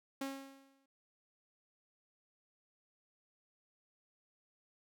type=tone with exponential decay; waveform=sawtooth; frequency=272.1 Hz; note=C#4; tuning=32 cents flat; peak=-32 dBFS; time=0.21-0.86 s; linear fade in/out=5 ms; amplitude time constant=140 ms; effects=none